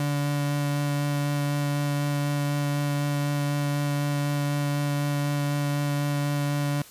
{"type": "tone with vibrato", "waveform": "35% pulse", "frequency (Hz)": 144.4, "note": "D3", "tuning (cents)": -29, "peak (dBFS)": -22, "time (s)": [0, 6.82], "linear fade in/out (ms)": 2, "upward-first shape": "sine", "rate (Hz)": 4, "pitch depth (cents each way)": 8, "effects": ["white hiss -48 dBFS RMS until 6.9 s", "resampled to 32000 Hz"]}